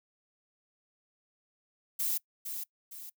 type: noise with echo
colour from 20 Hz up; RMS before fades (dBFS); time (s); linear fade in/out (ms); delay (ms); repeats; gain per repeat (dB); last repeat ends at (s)
violet; -31; 1.99-2.18; 10; 460; 2; -7; 3.1
effects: noise-tail reverb RT60 0.1 s tail -23 dB re dry